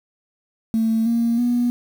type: tone with pitch steps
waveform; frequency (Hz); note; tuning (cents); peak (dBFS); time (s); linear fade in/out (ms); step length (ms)
sine; 223.8 / 232.8 / 242.1; A3 / A#3 / B3; +30 / -2 / -34; -15; 0.74-1.7; 0; 320
effects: tanh soft clip ceiling -12 dBFS + 7-bit